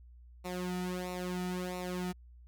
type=tone with flanger; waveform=sawtooth; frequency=180.9 Hz; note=F#3; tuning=39 cents flat; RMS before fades=-37 dBFS; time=0.44-2.13 s; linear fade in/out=20 ms; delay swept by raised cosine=0.62 to 1.92 ms; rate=1.5 Hz; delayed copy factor=-0.8; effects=added 60 Hz sine -52 dBFS peak until 2.47 s